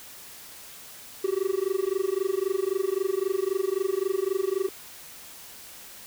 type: tone with amplitude modulation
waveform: triangle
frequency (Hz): 383.8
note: G4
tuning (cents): -37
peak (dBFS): -18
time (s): 1.24-4.69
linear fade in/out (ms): 5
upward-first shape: sine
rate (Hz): 23.8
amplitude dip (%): 100
effects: white hiss -45 dBFS RMS until 6.06 s